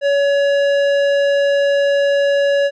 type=tone with tanh clipping; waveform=sine; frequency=564 Hz; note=C#5; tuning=30 cents sharp; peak=-14 dBFS; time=0.01-2.71 s; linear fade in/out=50 ms; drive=14 dB; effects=none